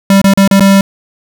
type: tone with dropouts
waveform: square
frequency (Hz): 196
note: G3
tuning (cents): 0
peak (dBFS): -4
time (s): 0.1-0.81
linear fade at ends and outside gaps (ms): 2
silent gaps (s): 0.216-0.242 / 0.337-0.374 / 0.477-0.511 / 0.597-0.606
effects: none